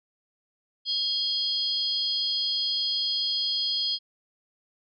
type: tone cluster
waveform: sine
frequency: 3253 / 4280 / 4932 Hz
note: G#7 / C8 / D#8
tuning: -37 / +38 / -16 cents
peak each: -29 dBFS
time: 0.85-3.99 s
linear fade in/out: 50 ms
effects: none